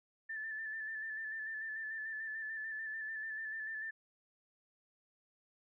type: tone with vibrato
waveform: sine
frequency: 1760 Hz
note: A6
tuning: in tune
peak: -39 dBFS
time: 0.29-3.91 s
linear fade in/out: 10 ms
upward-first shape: square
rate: 6.8 Hz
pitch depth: 28 cents each way
effects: none